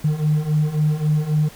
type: beating tone pair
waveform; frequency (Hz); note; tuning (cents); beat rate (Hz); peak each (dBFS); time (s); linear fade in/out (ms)
triangle; 150 / 153.7; D3 / D#3; +37 / -21; 3.7; -18 / -15; 0.04-1.49; 10
effects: tanh soft clip ceiling -11 dBFS + pink hiss -43 dBFS RMS until 1.55 s